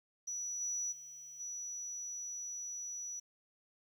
sine tone with level steps, 5890 Hz, F#8, 9 cents flat, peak -37 / -34 / -48 / -40 dBFS, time 0.27-3.2 s, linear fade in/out 10 ms, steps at 0.6 / 0.91 / 1.39 s, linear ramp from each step 20 ms, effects tanh soft clip ceiling -30 dBFS + 11-bit

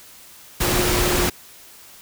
sine tone in noise, 357.7 Hz, F4, 41 cents sharp, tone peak -24 dBFS, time 0.6-1.3 s, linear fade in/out 10 ms, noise pink, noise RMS -20 dBFS, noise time 0.6-1.3 s, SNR -7 dB, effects white hiss -45 dBFS RMS until 2.01 s

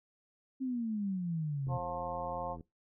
sine exponential sweep, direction down, 268.2 to 124.3 Hz, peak -32 dBFS, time 0.6-1.78 s, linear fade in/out 20 ms
click train, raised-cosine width 3 ms, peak -36 dBFS, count 79, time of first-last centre 1.67-2.609 s, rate 83.1 Hz
harmonic tone, 177.7 Hz, F3, 30 cents sharp, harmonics 3 / 4 / 5 / 6, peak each -40 / -41 / -41 / -43 dBFS, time 1.68-2.57 s, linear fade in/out 50 ms
effects noise-tail reverb RT60 0.2 s tail -20 dB re dry

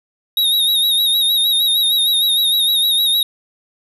square tone with vibrato, 3771 Hz, A#7, 19 cents sharp, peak -13 dBFS, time 0.37-3.23 s, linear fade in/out 2 ms, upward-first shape sine, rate 6.5 Hz, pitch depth 57 cents each way, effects 9-bit

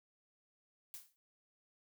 blue noise with exponential decay, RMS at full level -45 dBFS, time 0.94-1.16 s, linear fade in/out 0 ms, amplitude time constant 47 ms, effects none

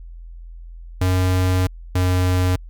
square tone pair in turn, 92 / 91.15 Hz, F#2 / F#2, -9 / -25 cents, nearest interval unison, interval 16 cents, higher first, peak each -16 / -16 dBFS, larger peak neither, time 1.01-1.67 / 1.95-2.56 s, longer first, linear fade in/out 5 ms, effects added 42 Hz sine -34 dBFS peak until 2.69 s

